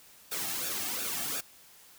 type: noise with flanger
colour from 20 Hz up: white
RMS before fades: -34 dBFS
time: 0.31-1.41 s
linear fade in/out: 10 ms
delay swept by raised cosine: 0.97 to 2.07 ms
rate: 2.8 Hz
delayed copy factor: -0.7
effects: white hiss -56 dBFS RMS until 1.98 s